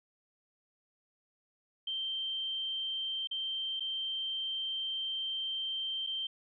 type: tone with dropouts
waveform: sine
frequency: 3136 Hz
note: G7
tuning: in tune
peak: -33 dBFS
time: 1.87-6.27 s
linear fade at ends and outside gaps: 5 ms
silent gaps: 3.273-3.311 / 3.797-3.805 / 6.066-6.07 s
effects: none